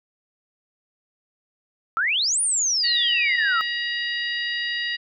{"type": "exponential two-way sweep", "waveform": "sine", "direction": "up then down", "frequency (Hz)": [1268, 9700, 1268], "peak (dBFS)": -19, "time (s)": [1.97, 3.61], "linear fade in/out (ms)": 0, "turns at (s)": 2.41}
{"type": "harmonic tone", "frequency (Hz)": 953, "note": "A#5", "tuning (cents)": 38, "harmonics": [2, 3, 4, 5], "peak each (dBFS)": [-26, -30, -32, -34], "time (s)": [2.83, 4.97], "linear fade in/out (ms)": 20}
{"effects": []}